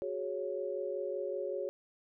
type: chord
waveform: sine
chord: F# suspended second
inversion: none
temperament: equal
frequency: 370 / 415.3 / 554.4 Hz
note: F#4 / G#4 / C#5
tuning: 0 / 0 / 0 cents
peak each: -39 / -39 / -37 dBFS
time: 0.02-1.69 s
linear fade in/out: 0 ms
effects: none